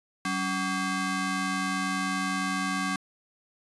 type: ring-modulated tone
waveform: 20% pulse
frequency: 470.7 Hz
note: A#4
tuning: 17 cents sharp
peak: -19 dBFS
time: 0.25-2.96 s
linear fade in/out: 2 ms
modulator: 661 Hz
effects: resampled to 24000 Hz